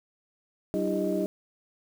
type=tone cluster; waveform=sine; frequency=191.1 / 301.8 / 338 / 397.6 / 620 Hz; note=G3 / D4 / E4 / G4 / D#5; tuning=-44 / +47 / +43 / +25 / -6 cents; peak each=-31 dBFS; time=0.74-1.26 s; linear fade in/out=0 ms; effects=tanh soft clip ceiling -15 dBFS + 8-bit